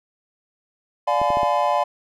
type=chord; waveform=triangle; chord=D diminished seventh; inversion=none; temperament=just; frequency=587.3 / 704.8 / 845.8 / 1014.9 Hz; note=D5 / F5 / Ab5 / Cb6; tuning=0 / +16 / +31 / +47 cents; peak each=-21 dBFS; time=1.07-1.84 s; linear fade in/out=10 ms
type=clicks; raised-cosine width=2 ms; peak=-17 dBFS; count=4; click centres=1.216 / 1.304 / 1.371 / 1.432 s
effects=none